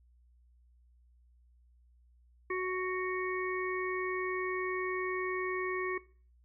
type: harmonic tone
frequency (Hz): 370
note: F#4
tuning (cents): 0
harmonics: 1 / 3 / 5 / 6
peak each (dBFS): -33 / -38 / -40 / -41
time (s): 2.5-5.98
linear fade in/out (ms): 5
effects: noise-tail reverb RT60 0.4 s tail -19 dB re dry + added 60 Hz sine -61 dBFS peak until 6.44 s